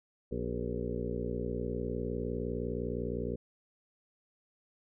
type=harmonic tone with a mistuned harmonic; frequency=59.8 Hz; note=A#1; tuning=45 cents sharp; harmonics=1 / 2 / 3 / 4 / 5 / 6 / 7 / 8 / 9; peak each=-40 / -41 / -41 / -40 / -45 / -43 / -40 / -40 / -48 dBFS; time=0.31-3.36 s; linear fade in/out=10 ms; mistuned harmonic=6; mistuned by=+66 cents; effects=none